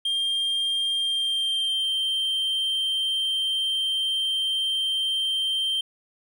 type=tone with pitch glide; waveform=triangle; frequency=3198 to 3141 Hz; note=G7 to G7; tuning=+34 to +3 cents; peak=-21 dBFS; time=0.05-5.81 s; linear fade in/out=5 ms; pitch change=-31 cents; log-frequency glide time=0.95-1.92 s; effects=none